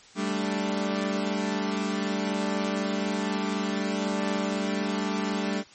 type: chord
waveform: sawtooth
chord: G suspended second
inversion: none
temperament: equal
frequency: 196 / 220 / 293.7 Hz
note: G3 / A3 / D4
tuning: 0 / 0 / 0 cents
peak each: -25 / -27 / -28 dBFS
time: 0.15-5.64 s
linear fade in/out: 50 ms
effects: white hiss -52 dBFS RMS until 5.74 s + MP3 32 kbps